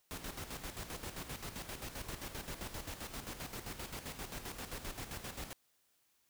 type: noise with tremolo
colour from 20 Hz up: pink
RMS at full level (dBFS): -43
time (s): 0.11-5.53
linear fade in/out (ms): 0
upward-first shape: square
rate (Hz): 7.6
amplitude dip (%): 60
effects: white hiss -75 dBFS RMS until 6.29 s